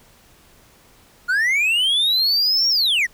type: linear two-way sweep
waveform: triangle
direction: up then down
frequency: 1397 to 5610 to 1774 Hz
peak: -14 dBFS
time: 1.28-3.07 s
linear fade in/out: 20 ms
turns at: 2.69 s
effects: pink hiss -52 dBFS RMS until 3.13 s